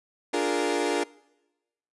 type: chord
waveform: 30% pulse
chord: Bb dominant seventh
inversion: first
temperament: equal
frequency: 293.7 / 349.2 / 415.3 / 466.2 Hz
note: D4 / F4 / Ab4 / Bb4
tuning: 0 / 0 / 0 / 0 cents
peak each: -27 dBFS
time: 0.33-1.04 s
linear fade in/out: 10 ms
effects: noise-tail reverb RT60 1.0 s tail -23 dB re dry + resampled to 24000 Hz